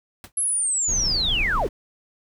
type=noise with exponential decay; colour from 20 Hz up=pink; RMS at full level=-34 dBFS; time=0.24-0.32 s; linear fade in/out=1 ms; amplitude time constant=17 ms
type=linear sweep; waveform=sine; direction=down; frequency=11100 to 310.3 Hz; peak=-20 dBFS; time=0.37-1.67 s; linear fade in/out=5 ms
type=noise; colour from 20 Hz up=brown; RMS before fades=-28 dBFS; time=0.88-1.69 s; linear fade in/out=10 ms
effects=none